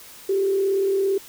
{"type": "tone with frequency modulation", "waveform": "sine", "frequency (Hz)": 390, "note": "G4", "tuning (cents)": -9, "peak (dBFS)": -18, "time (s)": [0.29, 1.18], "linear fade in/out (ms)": 5, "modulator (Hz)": 37.6, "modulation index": 0.37, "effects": ["white hiss -44 dBFS RMS until 1.28 s"]}